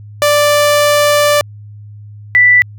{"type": "tone pair in turn", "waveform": ["sawtooth", "sine"], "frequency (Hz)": [587.3, 1975.4], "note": ["D5", "B6"], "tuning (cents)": [0, 0], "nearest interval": "octave + major sixth", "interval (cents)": 2100, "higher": "second", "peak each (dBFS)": -4, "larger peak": "neither", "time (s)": [[0.22, 1.41], [2.35, 2.62]], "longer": "first", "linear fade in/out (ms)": 0, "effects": ["added 104 Hz sine -30 dBFS peak until 2.78 s"]}